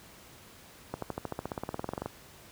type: accelerating click train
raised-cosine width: 1 ms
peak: -19 dBFS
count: 20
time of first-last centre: 0.94-2.06 s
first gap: 83 ms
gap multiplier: 0.96
effects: pink hiss -53 dBFS RMS until 2.51 s + high-pass 60 Hz 12 dB/octave